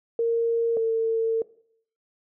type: tone pair in turn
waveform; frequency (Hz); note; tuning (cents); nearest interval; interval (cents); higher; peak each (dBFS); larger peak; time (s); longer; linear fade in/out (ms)
sine; 462.3 / 451.2; A#4 / A4; -14 / +44; unison; 42; first; -20; neither; 0.19-0.77 / 0.77-1.42; second; 2
effects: noise-tail reverb RT60 0.6 s tail -19 dB re dry